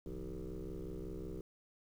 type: tone with frequency modulation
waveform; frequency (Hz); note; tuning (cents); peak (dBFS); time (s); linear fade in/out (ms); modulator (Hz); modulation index
sine; 174.61; F3; 0; -39; 0.06-1.41; 2; 65.4; 4.1
effects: tanh soft clip ceiling -39 dBFS + 11-bit